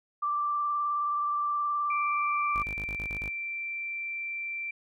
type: tone with vibrato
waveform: sine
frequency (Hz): 1174.7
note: D6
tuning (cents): 0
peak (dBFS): -26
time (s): 0.22-2.63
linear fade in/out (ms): 10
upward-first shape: sine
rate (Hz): 19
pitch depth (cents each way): 17
type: tone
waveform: sine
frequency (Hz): 2349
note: D7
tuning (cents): 0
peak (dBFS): -32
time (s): 1.9-4.71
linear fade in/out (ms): 5
type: tone bursts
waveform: sawtooth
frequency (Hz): 51.91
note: G#1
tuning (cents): 0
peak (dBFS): -34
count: 7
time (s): 2.55-3.293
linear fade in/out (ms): 5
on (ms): 83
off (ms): 27
effects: none